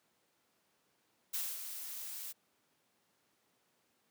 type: noise with ADSR envelope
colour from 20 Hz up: blue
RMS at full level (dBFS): -36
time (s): 1.33-2.33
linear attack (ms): 14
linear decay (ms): 230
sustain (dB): -8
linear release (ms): 20
effects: pink hiss -75 dBFS RMS until 4.1 s + high-pass 200 Hz 12 dB/octave